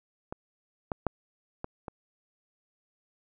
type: clicks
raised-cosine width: 1 ms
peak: -22 / -16 / -12 / -20 / -23 dBFS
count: 5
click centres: 0.325 / 0.918 / 1.067 / 1.644 / 1.882 s
effects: none